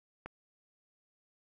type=click; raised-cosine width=0.5 ms; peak=-27 dBFS; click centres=0.26 s; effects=none